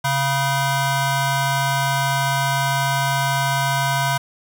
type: ring-modulated tone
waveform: 25% pulse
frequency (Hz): 554.4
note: C#5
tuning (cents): 0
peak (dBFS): -11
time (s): 0.04-4.18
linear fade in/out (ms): 10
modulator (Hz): 418
effects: none